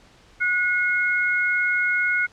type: tone pair together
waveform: sine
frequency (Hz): 1458 / 2160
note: F#6 / C#7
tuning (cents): -26 / -45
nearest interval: perfect fifth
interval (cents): 681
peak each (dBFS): -21 / -22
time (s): 0.4-2.27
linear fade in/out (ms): 20
effects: pink hiss -53 dBFS RMS until 2.32 s + low-pass 6000 Hz 12 dB/octave